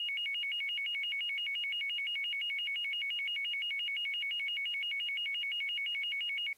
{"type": "tone with vibrato", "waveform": "sine", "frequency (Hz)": 2522, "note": "D#7", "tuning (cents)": 23, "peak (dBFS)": -33, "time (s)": [0, 6.53], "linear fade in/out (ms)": 2, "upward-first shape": "square", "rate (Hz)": 5.8, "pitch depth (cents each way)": 220, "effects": ["white hiss -68 dBFS RMS until 6.57 s", "AAC 48 kbps"]}